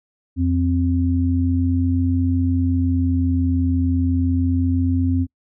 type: tone pair together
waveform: sine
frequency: 87.31 / 261.6 Hz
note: F2 / C4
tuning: 0 / 0 cents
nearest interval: octave + perfect fifth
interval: 1900 cents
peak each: -18 / -19 dBFS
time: 0.36-5.27 s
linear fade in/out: 50 ms
effects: noise-tail reverb RT60 0.1 s tail -25 dB re dry